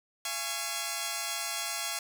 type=chord; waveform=5% pulse; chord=Db major; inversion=first; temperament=equal with one note detuned; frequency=681.7 / 830.6 / 1108.7 Hz; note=F5 / Ab5 / Db6; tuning=-42 / 0 / 0 cents; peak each=-25 dBFS; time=0.25-1.99 s; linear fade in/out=2 ms; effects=none